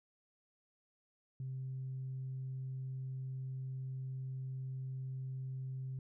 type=tone; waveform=sine; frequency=131.2 Hz; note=C3; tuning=5 cents sharp; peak=-38 dBFS; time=1.4-5.99 s; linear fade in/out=2 ms; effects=tanh soft clip ceiling -35 dBFS